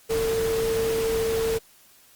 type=tone in noise; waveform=sine; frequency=450.8 Hz; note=A4; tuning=42 cents sharp; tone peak=-22 dBFS; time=0.09-1.59 s; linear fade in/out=20 ms; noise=pink; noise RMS=-32 dBFS; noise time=0.09-1.59 s; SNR=+7 dB; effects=white hiss -55 dBFS RMS until 2.15 s + Opus 48 kbps